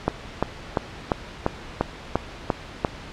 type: click train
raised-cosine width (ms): 1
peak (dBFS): -5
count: 9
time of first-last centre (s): 0.08-2.848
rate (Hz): 2.89
effects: pink hiss -39 dBFS RMS until 3.12 s + low-pass 4000 Hz 12 dB/octave